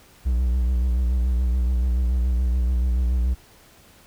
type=tone with vibrato; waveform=triangle; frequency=61.74 Hz; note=B1; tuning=in tune; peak=-16 dBFS; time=0.25-3.35 s; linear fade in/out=20 ms; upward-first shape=sine; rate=7 Hz; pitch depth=70 cents each way; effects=pink hiss -52 dBFS RMS until 4.06 s